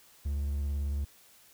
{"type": "tone with vibrato", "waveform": "triangle", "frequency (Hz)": 71.1, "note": "C#2", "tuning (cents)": 45, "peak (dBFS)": -27, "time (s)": [0.25, 1.05], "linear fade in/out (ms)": 10, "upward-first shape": "sine", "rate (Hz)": 18, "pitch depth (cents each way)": 41, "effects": ["white hiss -59 dBFS RMS until 1.53 s"]}